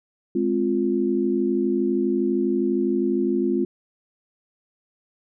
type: chord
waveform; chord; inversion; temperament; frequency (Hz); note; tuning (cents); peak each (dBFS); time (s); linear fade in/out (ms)
sine; F minor; first; just; 209.5 / 261.9 / 349.2; Ab3 / C4 / F4; +15 / +2 / 0; -25 / -24 / -22; 0.35-3.65; 5
effects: none